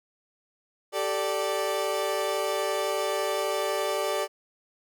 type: chord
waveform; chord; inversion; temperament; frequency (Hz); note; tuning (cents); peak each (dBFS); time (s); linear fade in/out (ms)
30% pulse; G suspended second; none; equal with one note detuned; 388.2 / 440 / 587.3; G4 / A4 / D5; -17 / 0 / 0; -29 / -29 / -26; 0.92-4.28; 50
effects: none